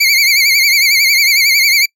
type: tone with vibrato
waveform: 25% pulse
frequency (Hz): 2217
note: C#7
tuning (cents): 0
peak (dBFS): -4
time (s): 0-1.86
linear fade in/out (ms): 10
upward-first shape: triangle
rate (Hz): 11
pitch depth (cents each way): 120
effects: noise-tail reverb RT60 0.1 s tail -26 dB re dry